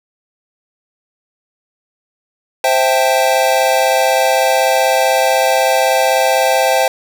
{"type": "chord", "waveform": "square", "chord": "A minor seventh", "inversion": "first", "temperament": "equal", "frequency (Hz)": [523.3, 659.3, 784, 880], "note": ["C5", "E5", "G5", "A5"], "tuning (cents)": [0, 0, 0, 0], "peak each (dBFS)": [-16, -17, -16, -21], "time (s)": [2.64, 6.88], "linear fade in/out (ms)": 2, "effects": []}